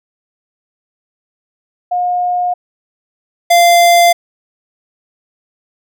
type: tone pair in turn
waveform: sine / square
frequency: 716 / 692 Hz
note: F5 / F5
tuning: +43 / -16 cents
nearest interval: minor second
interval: 59 cents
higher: first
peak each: -12 / -6 dBFS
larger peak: second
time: 1.91-2.54 / 3.5-4.13 s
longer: neither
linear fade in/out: 10 ms
effects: none